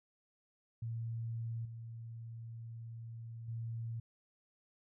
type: tone with level steps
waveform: sine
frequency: 114.8 Hz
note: A#2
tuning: 26 cents flat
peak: -37 / -44 / -38 dBFS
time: 0.82-4 s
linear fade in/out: 5 ms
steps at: 1.65 / 3.48 s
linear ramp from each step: 5 ms
effects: none